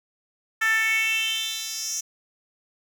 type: tone with high-pass filter sweep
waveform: 10% pulse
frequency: 443.5 Hz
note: A4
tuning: 14 cents sharp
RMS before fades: -25 dBFS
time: 0.61-2.01 s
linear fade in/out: 10 ms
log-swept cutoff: 1600 to 6100 Hz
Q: 5.4
effects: none